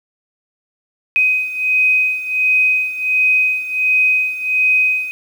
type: beating tone pair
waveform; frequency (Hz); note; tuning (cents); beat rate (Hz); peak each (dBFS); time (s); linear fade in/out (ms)
sine; 2513 / 2514.4; D#7 / D#7; +17 / +18; 1.4; -14 / -18; 1.16-5.11; 0
effects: 7-bit